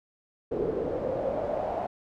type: noise with band-pass filter sweep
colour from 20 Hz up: brown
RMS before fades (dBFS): -30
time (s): 0.51-1.87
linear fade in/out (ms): 10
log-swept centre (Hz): 420 to 720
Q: 5.8
effects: none